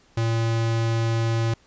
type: tone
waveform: square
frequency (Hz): 114.3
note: A#2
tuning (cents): -34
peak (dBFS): -21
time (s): 0.17-1.54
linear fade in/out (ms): 5
effects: pink hiss -58 dBFS RMS until 1.66 s + resampled to 16000 Hz